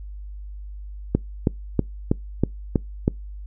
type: click train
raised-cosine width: 3 ms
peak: -4 dBFS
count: 7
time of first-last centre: 1.15-3.079 s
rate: 3.11 Hz
effects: noise-tail reverb RT60 0.2 s tail -26 dB re dry + added 50 Hz sine -33 dBFS peak until 3.46 s